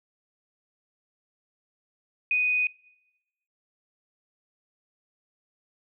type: tone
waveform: sine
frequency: 2489 Hz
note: D#7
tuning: in tune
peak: -21 dBFS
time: 2.31-2.67 s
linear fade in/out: 2 ms
effects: noise-tail reverb RT60 1.0 s tail -23 dB re dry